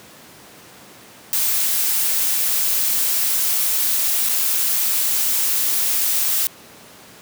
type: noise with dropouts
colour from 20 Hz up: blue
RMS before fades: -19 dBFS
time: 1.33-6.47 s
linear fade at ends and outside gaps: 0 ms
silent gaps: 4.289-4.294 s
effects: pink hiss -43 dBFS RMS until 7.21 s + high-pass 150 Hz 12 dB/octave